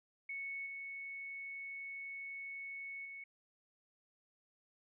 sine tone with level steps, 2212 Hz, C#7, 4 cents flat, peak -40 / -43 / -46 dBFS, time 0.29-3.24 s, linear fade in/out 5 ms, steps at 0.66 / 3.05 s, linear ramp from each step 5 ms, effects none

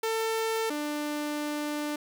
sawtooth tone pair in turn, 447.2 / 296.8 Hz, A4 / D4, +28 / +18 cents, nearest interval perfect fifth, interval 710 cents, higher first, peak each -23 / -26 dBFS, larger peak first, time 0.03-0.7 / 0.7-1.96 s, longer second, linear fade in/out 5 ms, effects none

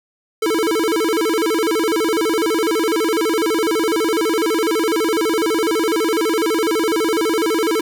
square tone with vibrato, 380 Hz, F#4, 46 cents sharp, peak -16 dBFS, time 0.42-7.81 s, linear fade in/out 5 ms, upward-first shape square, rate 12 Hz, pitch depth 260 cents each way, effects none

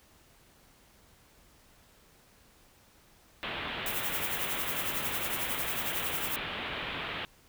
white low-pass noise, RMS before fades -37 dBFS, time 3.43-7.25 s, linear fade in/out 0 ms, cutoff 3500 Hz, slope 48 dB/octave
violet noise with tremolo, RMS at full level -32 dBFS, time 3.86-6.36 s, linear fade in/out 2 ms, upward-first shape triangle, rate 11 Hz, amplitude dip 70%
effects pink hiss -61 dBFS RMS until 7.48 s

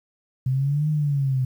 sine exponential two-way sweep, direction up then down, 127.5 to 154.4 to 127.5 Hz, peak -19 dBFS, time 0.46-1.45 s, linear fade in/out 5 ms, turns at 0.89 s, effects 9-bit

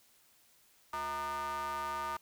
square ring-modulated tone, 142.3 Hz, C#3, 46 cents sharp, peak -33 dBFS, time 0.93-2.17 s, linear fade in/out 5 ms, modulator 1070 Hz, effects white hiss -66 dBFS RMS until 2.21 s

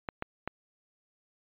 clicks, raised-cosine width 0.5 ms, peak -18 dBFS, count 3, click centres 0.088 / 0.224 / 0.476 s, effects resampled to 8000 Hz

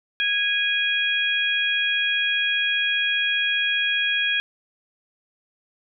harmonic tone, 825 Hz, G#5, 12 cents flat, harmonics 2 / 3 / 4, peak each -24 / -24 / -24 dBFS, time 0.2-4.4 s, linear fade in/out 0 ms, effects none

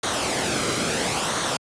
pink noise with flanger, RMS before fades -24 dBFS, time 0.03-1.57 s, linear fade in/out 5 ms, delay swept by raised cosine 0.39 to 1.14 ms, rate 0.74 Hz, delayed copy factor -0.5, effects high-pass 100 Hz 12 dB/octave + resampled to 22050 Hz

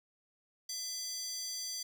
square tone with high-pass filter, 671 Hz, E5, 31 cents sharp, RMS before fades -40 dBFS, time 0.69-1.83 s, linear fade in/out 5 ms, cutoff 5300 Hz, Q 5, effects none

